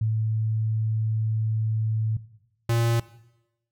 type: tone pair in turn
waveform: sine / square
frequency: 110 / 116.46 Hz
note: A2 / A#2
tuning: 0 / -1 cents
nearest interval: minor second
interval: 99 cents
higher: second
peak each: -21 dBFS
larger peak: neither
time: 0.01-2.17 / 2.69-3 s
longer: first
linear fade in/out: 5 ms
effects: noise-tail reverb RT60 0.9 s tail -18 dB re dry